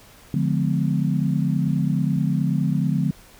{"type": "chord", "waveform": "sine", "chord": "D diminished seventh", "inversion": "none", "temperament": "just", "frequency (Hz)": [146.83, 176.2, 211.4, 253.7], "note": ["D3", "F3", "Ab3", "Cb4"], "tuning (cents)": [0, 16, 31, 47], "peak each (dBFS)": [-22, -23, -26, -27], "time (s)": [0.34, 3.11], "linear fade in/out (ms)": 2, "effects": ["pink hiss -49 dBFS RMS until 3.39 s"]}